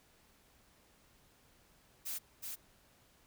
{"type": "noise with echo", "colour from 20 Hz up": "blue", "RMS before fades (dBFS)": -40, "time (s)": [2.05, 2.19], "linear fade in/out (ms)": 20, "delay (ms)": 370, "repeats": 1, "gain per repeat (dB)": -3, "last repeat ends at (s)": 2.56, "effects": ["pink hiss -67 dBFS RMS until 3.26 s"]}